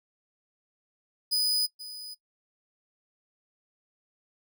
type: tone with echo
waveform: 40% pulse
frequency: 4978 Hz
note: D#8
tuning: in tune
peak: -22 dBFS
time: 1.31-1.67 s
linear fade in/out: 20 ms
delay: 480 ms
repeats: 1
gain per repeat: -15 dB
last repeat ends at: 2.15 s
effects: noise-tail reverb RT60 0.1 s tail -21 dB re dry